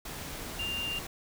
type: tone in noise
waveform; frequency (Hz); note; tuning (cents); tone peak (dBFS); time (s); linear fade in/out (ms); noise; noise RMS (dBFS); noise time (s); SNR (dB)
sine; 2794; F7; 0; -32; 0.59-0.99; 5; pink; -40; 0.05-1.07; +5
effects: none